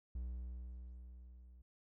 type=tone with level ramp; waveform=triangle; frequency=61.4 Hz; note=B1; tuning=9 cents flat; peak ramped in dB=-37 to -55 dBFS; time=0.15-1.62 s; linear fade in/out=5 ms; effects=none